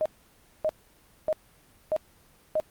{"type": "tone bursts", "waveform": "sine", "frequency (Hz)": 622.3, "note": "D#5", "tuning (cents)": 0, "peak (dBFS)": -22, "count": 5, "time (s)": [0.01, 2.6], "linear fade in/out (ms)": 0, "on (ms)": 46, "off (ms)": 590, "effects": ["pink hiss -59 dBFS RMS until 2.7 s", "Opus 24 kbps"]}